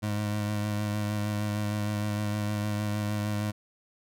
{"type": "tone with vibrato", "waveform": "25% pulse", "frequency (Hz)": 104.7, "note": "G#2", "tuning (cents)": 15, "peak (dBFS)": -24, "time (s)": [0.02, 3.52], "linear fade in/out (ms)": 20, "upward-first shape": "sine", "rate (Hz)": 6.5, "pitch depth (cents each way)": 19, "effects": []}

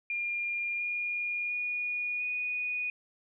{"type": "tone with pitch steps", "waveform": "sine", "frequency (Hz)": [2407, 2428, 2449, 2470], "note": ["D7", "D#7", "D#7", "D#7"], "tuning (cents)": [42, -43, -28, -13], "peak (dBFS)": -30, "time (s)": [0.1, 2.9], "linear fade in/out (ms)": 2, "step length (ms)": 700, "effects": []}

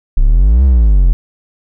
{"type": "exponential two-way sweep", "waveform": "triangle", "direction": "up then down", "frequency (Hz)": [30, 68.8, 40.29], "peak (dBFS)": -3, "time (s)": [0.17, 1.13], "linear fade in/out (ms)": 0, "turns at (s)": 0.64, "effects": []}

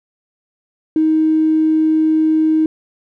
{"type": "tone with tanh clipping", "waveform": "triangle", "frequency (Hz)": 314.6, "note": "D#4", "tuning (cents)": 19, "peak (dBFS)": -10, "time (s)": [0.96, 2.66], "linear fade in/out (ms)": 2, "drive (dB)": 2, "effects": []}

